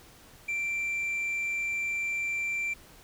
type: tone with tanh clipping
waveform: triangle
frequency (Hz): 2352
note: D7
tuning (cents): +2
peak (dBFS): -29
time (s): 0.48-2.74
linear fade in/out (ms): 10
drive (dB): 7
effects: pink hiss -54 dBFS RMS until 3.03 s